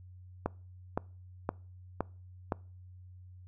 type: click train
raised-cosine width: 1 ms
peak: -16 dBFS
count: 5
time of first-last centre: 0.46-2.522 s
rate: 1.94 Hz
effects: noise-tail reverb RT60 0.4 s tail -24 dB re dry + added 91 Hz sine -49 dBFS peak until 3.47 s